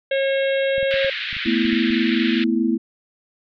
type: harmonic tone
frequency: 543 Hz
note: C#5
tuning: 36 cents flat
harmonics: 1 / 3 / 4 / 5 / 6 / 7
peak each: -18 / -28 / -30 / -32 / -34 / -35 dBFS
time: 0.11-1.1 s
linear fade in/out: 5 ms
type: clicks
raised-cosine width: 5 ms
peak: -26 dBFS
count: 10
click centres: 0.781 / 0.829 / 0.941 / 1.047 / 1.329 / 1.367 / 1.462 / 1.652 / 1.73 / 1.904 s
type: band-pass noise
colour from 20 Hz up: pink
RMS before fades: -27 dBFS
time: 0.91-2.44 s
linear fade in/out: 0 ms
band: 1600 to 3900 Hz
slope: 48 dB/octave
type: chord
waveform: sine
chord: A suspended second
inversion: none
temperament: equal with one note detuned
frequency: 222 / 246.9 / 329.6 Hz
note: A3 / B3 / E4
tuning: +16 / 0 / 0 cents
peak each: -21 dBFS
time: 1.45-2.78 s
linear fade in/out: 20 ms
effects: none